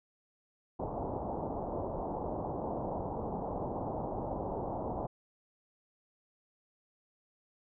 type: low-pass noise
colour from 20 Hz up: white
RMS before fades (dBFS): -37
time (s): 0.79-5.07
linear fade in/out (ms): 10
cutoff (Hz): 910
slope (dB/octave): 48
effects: none